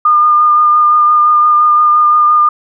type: tone with vibrato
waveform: sine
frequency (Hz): 1211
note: D#6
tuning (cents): -47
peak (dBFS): -5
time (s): 0.05-2.49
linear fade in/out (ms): 5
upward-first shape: sine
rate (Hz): 5.8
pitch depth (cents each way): 15
effects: none